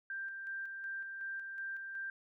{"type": "tone with tremolo", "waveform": "sine", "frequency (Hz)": 1580, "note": "G6", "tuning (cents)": 13, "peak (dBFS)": -38, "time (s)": [0.1, 2.1], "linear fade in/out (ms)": 2, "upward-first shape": "square", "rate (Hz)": 2.7, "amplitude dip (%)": 35, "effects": []}